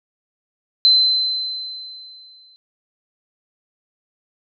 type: tone with exponential decay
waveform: sine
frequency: 4065 Hz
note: B7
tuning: 49 cents sharp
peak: -8 dBFS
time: 0.85-2.56 s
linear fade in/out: 0 ms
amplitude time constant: 370 ms
effects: none